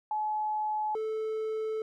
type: tone pair in turn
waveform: sine / triangle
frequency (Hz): 854 / 437.5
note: G#5 / A4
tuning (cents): +48 / -10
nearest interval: octave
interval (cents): 1158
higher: first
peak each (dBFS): -28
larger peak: neither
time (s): 0.11-0.95 / 0.95-1.82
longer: second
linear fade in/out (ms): 2
effects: none